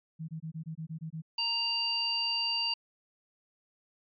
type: tone bursts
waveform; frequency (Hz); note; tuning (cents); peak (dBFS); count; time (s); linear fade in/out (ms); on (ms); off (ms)
sine; 159.9; D#3; +48; -35; 9; 0.19-1.221; 20; 95; 22
type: harmonic tone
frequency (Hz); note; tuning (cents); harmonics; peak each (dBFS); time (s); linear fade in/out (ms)
932.3; A#5; 0; 1 / 3 / 5; -39 / -32 / -30; 1.38-2.74; 5
effects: MP3 96 kbps